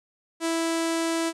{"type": "tone with low-pass filter", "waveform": "sawtooth", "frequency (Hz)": 329.6, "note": "E4", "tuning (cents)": 0, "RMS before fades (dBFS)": -26, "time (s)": [0.4, 1.33], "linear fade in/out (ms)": 50, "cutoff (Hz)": 9000, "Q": 1.7, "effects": []}